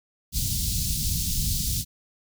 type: band-stop noise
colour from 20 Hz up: pink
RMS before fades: -26 dBFS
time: 0.32-1.85 s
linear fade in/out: 50 ms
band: 180 to 4100 Hz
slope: 24 dB/octave
effects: none